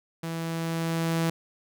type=tone with level ramp; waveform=sawtooth; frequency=164.81 Hz; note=E3; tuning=in tune; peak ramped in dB=-27 to -19 dBFS; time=0.23-1.3 s; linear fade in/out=5 ms; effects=none